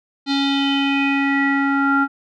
square tone with low-pass filter sweep, 277.2 Hz, C#4, in tune, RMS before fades -18 dBFS, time 0.26-2.08 s, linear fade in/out 50 ms, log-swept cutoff 4100 to 1300 Hz, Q 6, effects none

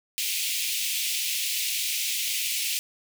pink high-pass noise, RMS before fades -28 dBFS, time 0.18-2.79 s, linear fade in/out 0 ms, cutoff 2300 Hz, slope 48 dB/octave, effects none

